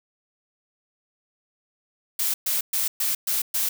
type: noise bursts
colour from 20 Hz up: blue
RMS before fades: -24 dBFS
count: 6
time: 2.19-3.69 s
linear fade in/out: 5 ms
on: 150 ms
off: 120 ms
effects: none